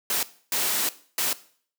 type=noise bursts at uneven times; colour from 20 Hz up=white; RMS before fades=-25 dBFS; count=3; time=0.1-0.23 / 0.52-0.89 / 1.18-1.33 s; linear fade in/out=2 ms; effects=noise-tail reverb RT60 0.5 s tail -17 dB re dry + high-pass 200 Hz 12 dB/octave